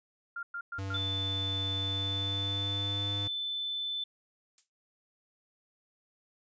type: tone bursts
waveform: sine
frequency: 1396.9 Hz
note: F6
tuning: in tune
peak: -35 dBFS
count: 4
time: 0.36-0.97 s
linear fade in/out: 5 ms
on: 70 ms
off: 110 ms
type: tone with pitch glide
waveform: square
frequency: 97.1 to 100.76 Hz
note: G2 to G2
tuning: -16 to +48 cents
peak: -35 dBFS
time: 0.78-3.28 s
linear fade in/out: 10 ms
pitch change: +64 cents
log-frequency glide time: 1.74-3.13 s
type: tone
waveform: sine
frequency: 3520 Hz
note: A7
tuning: in tune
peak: -32 dBFS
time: 0.94-4.04 s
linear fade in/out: 5 ms
type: noise with exponential decay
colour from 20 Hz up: violet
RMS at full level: -46 dBFS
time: 4.58-4.7 s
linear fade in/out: 1 ms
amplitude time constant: 24 ms
effects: resampled to 16000 Hz

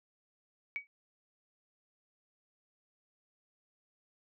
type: tone with exponential decay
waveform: sine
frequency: 2264 Hz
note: C#7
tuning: 36 cents sharp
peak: -30 dBFS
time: 0.76-0.87 s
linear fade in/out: 0 ms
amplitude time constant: 23 ms
effects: none

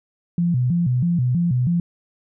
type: tone with vibrato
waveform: sine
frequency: 146.83 Hz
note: D3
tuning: in tune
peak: -16 dBFS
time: 0.38-1.8 s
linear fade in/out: 2 ms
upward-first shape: square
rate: 3.1 Hz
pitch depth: 280 cents each way
effects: none

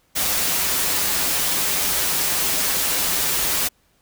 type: noise with comb filter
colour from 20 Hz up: white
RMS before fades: -21 dBFS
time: 0.15-3.69 s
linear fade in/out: 20 ms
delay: 8.8 ms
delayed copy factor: -0.5
effects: pink hiss -62 dBFS RMS until 4.01 s

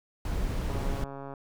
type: noise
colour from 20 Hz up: brown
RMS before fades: -30 dBFS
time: 0.25-1.04 s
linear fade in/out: 2 ms
type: click train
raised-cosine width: 1 ms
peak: -27 dBFS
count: 89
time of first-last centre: 0.7-1.338 s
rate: 138 Hz
effects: none

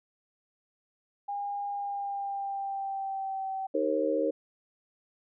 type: tone with pitch glide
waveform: sine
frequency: 810 to 769 Hz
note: G#5 to G5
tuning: -43 to -33 cents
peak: -31 dBFS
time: 1.28-3.67 s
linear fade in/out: 10 ms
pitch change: -90 cents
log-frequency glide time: 1.68-3.5 s
type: chord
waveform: sine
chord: Eb dominant seventh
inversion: none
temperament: equal with one note detuned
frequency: 311.1 / 392 / 466.2 / 541.1 Hz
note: Eb4 / G4 / Bb4 / Db5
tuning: 0 / 0 / 0 / -42 cents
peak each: -31 / -35 / -30 / -29 dBFS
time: 3.74-4.31 s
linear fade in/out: 10 ms
effects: none

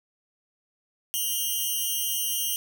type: tone pair together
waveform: 5% pulse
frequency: 2873 / 3149 Hz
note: F7 / G7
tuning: +48 / +7 cents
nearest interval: major second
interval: 159 cents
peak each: -20 dBFS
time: 1.14-2.56 s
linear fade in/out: 0 ms
effects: none

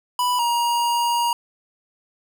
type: tone pair in turn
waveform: square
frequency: 988 / 947.3 Hz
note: B5 / A#5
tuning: 0 / +28 cents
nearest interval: minor second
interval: 72 cents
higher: first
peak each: -19 dBFS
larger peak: neither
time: 0.19-0.39 / 0.39-1.33 s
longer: second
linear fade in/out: 2 ms
effects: none

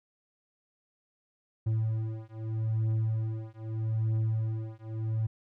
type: beating tone pair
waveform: triangle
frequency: 110.3 / 111.1 Hz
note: A2 / A2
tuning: +5 / +17 cents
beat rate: 0.8 Hz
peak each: -29 dBFS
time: 1.66-5.27 s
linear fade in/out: 10 ms
effects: none

